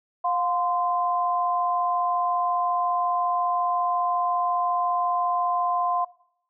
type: tone pair together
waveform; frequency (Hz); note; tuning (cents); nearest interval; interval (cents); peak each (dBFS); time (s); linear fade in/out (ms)
sine; 710 / 1035.5; F5 / C6; +28 / -18; perfect fifth; 654; -24; 0.24-6.05; 10
effects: noise-tail reverb RT60 0.7 s tail -20 dB re dry